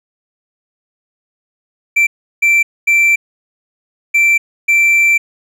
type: tone bursts at uneven times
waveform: triangle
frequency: 2344 Hz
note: D7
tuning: 4 cents flat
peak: -6 dBFS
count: 5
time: 1.96-2.07 / 2.42-2.63 / 2.87-3.16 / 4.14-4.38 / 4.68-5.18 s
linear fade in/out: 10 ms
effects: none